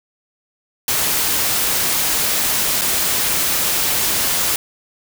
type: noise with dropouts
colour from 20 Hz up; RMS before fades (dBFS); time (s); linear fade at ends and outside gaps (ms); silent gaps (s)
white; -18; 0.88-4.56; 2; 2.812-2.817
effects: none